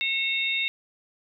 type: tone cluster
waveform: sine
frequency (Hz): 2184 / 2710 / 3684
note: C#7 / E7 / A#7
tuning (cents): -26 / +47 / -21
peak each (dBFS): -28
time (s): 0.01-0.68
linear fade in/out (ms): 0
effects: none